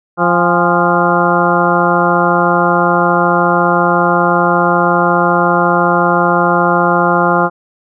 harmonic tone with a mistuned harmonic, 174.61 Hz, F3, in tune, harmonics 1 / 2 / 3 / 4 / 5 / 6 / 7 / 8, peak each -17 / -17 / -17 / -17 / -17 / -17 / -17 / -17 dBFS, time 0.17-7.5 s, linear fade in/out 50 ms, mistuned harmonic 5, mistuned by -77 cents, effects none

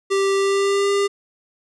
square tone with pitch glide, 392 to 400.5 Hz, G4 to G4, 0 to +37 cents, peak -17 dBFS, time 0.1-1.08 s, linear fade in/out 20 ms, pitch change +37 cents, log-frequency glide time 0.35-0.91 s, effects resampled to 22050 Hz

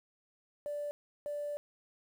sine tone bursts at uneven times, 585 Hz, D5, 7 cents flat, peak -34 dBFS, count 2, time 0.66-0.91 / 1.26-1.57 s, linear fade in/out 0 ms, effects tanh soft clip ceiling -31 dBFS + 10-bit

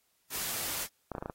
white noise, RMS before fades -35 dBFS, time 0.3-0.88 s, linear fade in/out 50 ms
clicks, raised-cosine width 1 ms, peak -22 dBFS, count 6, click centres 1.117 / 1.151 / 1.182 / 1.225 / 1.259 / 1.298 s
effects white hiss -73 dBFS RMS until 1.34 s + AAC 48 kbps

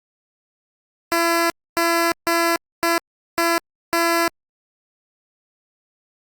10% pulse tone bursts at uneven times, 336.9 Hz, E4, 38 cents sharp, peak -8 dBFS, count 6, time 1.12-1.5 / 1.77-2.12 / 2.27-2.56 / 2.83-2.98 / 3.38-3.58 / 3.93-4.28 s, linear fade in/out 0 ms, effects Opus 48 kbps

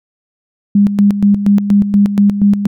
sine tone with tremolo, 202.5 Hz, G#3, 43 cents flat, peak -5 dBFS, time 0.75-2.67 s, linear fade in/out 5 ms, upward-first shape square, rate 4.2 Hz, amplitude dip 65%, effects none

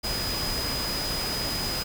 sine tone in noise, 4978 Hz, D#8, in tune, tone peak -30 dBFS, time 0.03-1.84 s, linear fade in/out 20 ms, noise pink, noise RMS -31 dBFS, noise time 0.03-1.84 s, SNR -2 dB, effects none

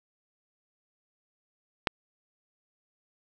click, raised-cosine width 0.3 ms, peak -7 dBFS, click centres 1.872 s, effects none

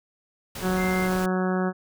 pink noise, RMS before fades -35 dBFS, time 0.55-1.26 s, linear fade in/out 5 ms
harmonic tone, 185 Hz, F#3, in tune, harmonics 1 / 2 / 3 / 4 / 5 / 6 / 7 / 8 / 9, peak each -24 / -28 / -33 / -33 / -39 / -37 / -37 / -37 / -38 dBFS, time 0.61-1.73 s, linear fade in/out 50 ms
sine tone, 2093 Hz, C7, in tune, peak -30 dBFS, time 0.76-1.1 s, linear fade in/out 50 ms
effects none

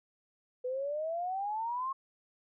sine exponential sweep, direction up, 493.9 to 1089 Hz, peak -32 dBFS, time 0.64-1.93 s, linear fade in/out 10 ms, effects none

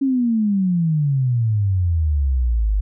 sine exponential sweep, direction down, 277.2 to 48.67 Hz, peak -15 dBFS, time 0.01-2.81 s, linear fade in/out 10 ms, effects none

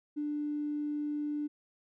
triangle tone with tanh clipping, 295.8 Hz, D4, 13 cents sharp, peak -31 dBFS, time 0.16-1.48 s, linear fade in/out 20 ms, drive 2 dB, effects none

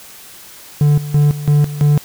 triangle tone with tremolo, 146.83 Hz, D3, in tune, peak -6 dBFS, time 0.81-1.98 s, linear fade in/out 2 ms, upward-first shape square, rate 3 Hz, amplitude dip 80%, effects white hiss -38 dBFS RMS until 2.04 s

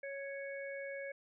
harmonic tone, 554.4 Hz, C#5, in tune, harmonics 1 / 3 / 4, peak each -42 / -48 / -48 dBFS, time 0.03-1.12 s, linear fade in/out 5 ms, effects none

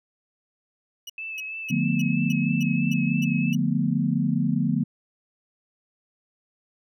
30% pulse tone bursts, 2915 Hz, F#7, 26 cents flat, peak -31 dBFS, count 9, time 1.07-3.553 s, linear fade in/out 5 ms, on 27 ms, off 280 ms
sine tone with vibrato, 2605 Hz, E7, 21 cents flat, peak -31 dBFS, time 1.18-3.53 s, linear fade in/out 2 ms, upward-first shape sine, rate 3.1 Hz, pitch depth 31 cents each way
sine chord, B half-diminished seventh, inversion first, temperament just, 148.16 / 177.8 / 222.2 / 246.9 Hz, D3 / F3 / A3 / B3, +16 / +31 / +17 / 0 cents, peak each -26 dBFS, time 1.7-4.84 s, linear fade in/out 10 ms
effects none

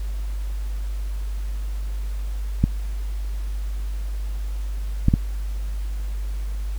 clicks, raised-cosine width 5 ms, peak -3 dBFS, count 3, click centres 2.64 / 5.084 / 5.139 s, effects added 50 Hz sine -24 dBFS peak until 6.78 s + pink hiss -47 dBFS RMS until 6.78 s

